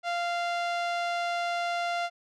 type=tone with low-pass filter; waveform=sawtooth; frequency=694 Hz; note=F5; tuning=11 cents flat; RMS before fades=-30 dBFS; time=0.03-2.1 s; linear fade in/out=50 ms; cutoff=4400 Hz; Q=0.74; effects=none